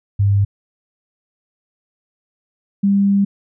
sine tone pair in turn, 100.2 / 199.02 Hz, G2 / G3, +38 / +26 cents, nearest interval octave, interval 1188 cents, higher second, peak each -11 dBFS, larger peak neither, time 0.19-0.45 / 2.83-3.25 s, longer second, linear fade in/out 10 ms, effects none

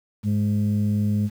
sine tone pair together, 104.1 / 208.2 Hz, G#2 / G#3, +5 / +5 cents, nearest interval octave, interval 1200 cents, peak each -20 dBFS, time 0.23-1.3 s, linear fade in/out 50 ms, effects tanh soft clip ceiling -15 dBFS + 8-bit

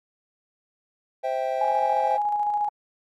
triangle chord, C major, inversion none, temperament just, 523.3 / 654.1 / 784.9 Hz, C5 / E5 / G5, 0 / -14 / +2 cents, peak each -26 dBFS, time 1.23-2.18 s, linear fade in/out 20 ms
sine tone with tremolo, 830.6 Hz, G#5, in tune, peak -20 dBFS, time 1.61-2.69 s, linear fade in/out 5 ms, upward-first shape square, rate 14 Hz, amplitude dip 30%
effects MP3 64 kbps

